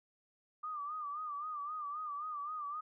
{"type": "tone with vibrato", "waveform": "sine", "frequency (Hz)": 1198, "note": "D6", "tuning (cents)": 34, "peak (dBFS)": -38, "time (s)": [0.63, 2.81], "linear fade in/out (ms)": 10, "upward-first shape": "sine", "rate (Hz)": 3.8, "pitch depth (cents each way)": 84, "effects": []}